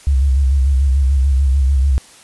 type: tone with vibrato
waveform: sine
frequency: 67.7 Hz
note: C#2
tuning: 40 cents flat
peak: -10 dBFS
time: 0.07-1.98 s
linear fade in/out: 0 ms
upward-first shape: square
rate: 6.8 Hz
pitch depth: 63 cents each way
effects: white hiss -43 dBFS RMS until 2.23 s + resampled to 24000 Hz